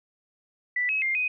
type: tone with pitch steps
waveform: sine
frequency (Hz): 1975 / 2562 / 2111 / 2501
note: B6 / E7 / C7 / D#7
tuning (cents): 0 / -50 / +15 / +8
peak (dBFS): -23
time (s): 0.76-1.28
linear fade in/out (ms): 5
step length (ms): 130
effects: none